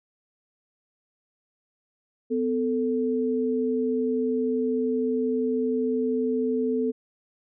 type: tone pair together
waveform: sine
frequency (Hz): 252.1 / 441.8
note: B3 / A4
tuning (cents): +36 / +7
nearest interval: minor seventh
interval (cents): 971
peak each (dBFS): -25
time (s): 2.3-6.92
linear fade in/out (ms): 20
effects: none